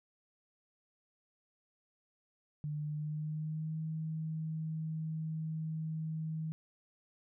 sine tone with pitch glide, 149.8 to 158.43 Hz, D3 to D#3, +35 to +32 cents, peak -35 dBFS, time 2.64-6.52 s, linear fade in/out 0 ms, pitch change +97 cents, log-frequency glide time 2.86-3.78 s, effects none

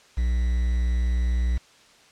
triangle tone with quantisation, 60.1 Hz, B1, 46 cents flat, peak -18 dBFS, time 0.17-1.58 s, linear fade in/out 10 ms, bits 7, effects white hiss -54 dBFS RMS until 2.11 s + low-pass 6000 Hz 12 dB/octave

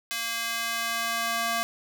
square tone with high-pass filter sweep, 230.6 Hz, A#3, 19 cents flat, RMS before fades -29 dBFS, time 0.11-1.63 s, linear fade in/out 0 ms, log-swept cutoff 2100 to 850 Hz, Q 0.89, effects none

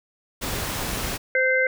pink noise, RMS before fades -28 dBFS, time 0.41-1.18 s, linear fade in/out 20 ms
harmonic tone, 518 Hz, C5, 17 cents flat, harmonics 1 / 3 / 4, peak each -22 / -22 / -22 dBFS, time 1.35-1.67 s, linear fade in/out 2 ms
effects none

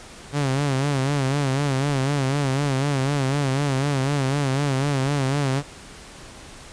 sawtooth tone with vibrato, 138.3 Hz, C#3, 4 cents flat, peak -16 dBFS, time 0.32-5.63 s, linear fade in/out 50 ms, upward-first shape sine, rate 4 Hz, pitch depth 97 cents each way, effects pink hiss -42 dBFS RMS until 6.72 s + resampled to 22050 Hz

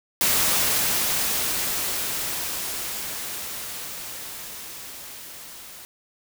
white noise with level ramp, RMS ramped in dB -20 to -42 dBFS, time 0.21-5.85 s, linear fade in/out 0 ms, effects none

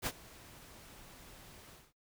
pink noise with ADSR envelope, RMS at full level -33 dBFS, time 0.02-1.93 s, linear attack 45 ms, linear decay 49 ms, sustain -22 dB, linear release 210 ms, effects noise-tail reverb RT60 0.2 s tail -26 dB re dry

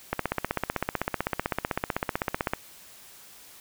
click train, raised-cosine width 0.5 ms, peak -10 dBFS, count 39, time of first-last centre 0.13-2.535 s, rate 15.8 Hz, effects white hiss -50 dBFS RMS until 3.6 s

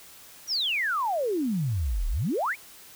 sine exponential two-way sweep, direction down then up, 6020 to 35.03 to 2575 Hz, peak -24 dBFS, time 0.47-2.56 s, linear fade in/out 50 ms, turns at 2.08 s, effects white hiss -49 dBFS RMS until 2.95 s

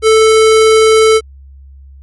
square tone, 440 Hz, A4, in tune, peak -5 dBFS, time 0.02-1.21 s, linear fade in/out 50 ms, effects added 68 Hz sine -33 dBFS peak until 2.02 s + MP3 48 kbps

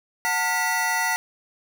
square tone cluster, 738 / 901 / 1426 / 1959 Hz, F#5 / A5 / F6 / B6, -5 / +41 / +36 / -15 cents, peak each -31 / -27 / -31 / -25 dBFS, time 0.25-1.16 s, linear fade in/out 0 ms, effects none

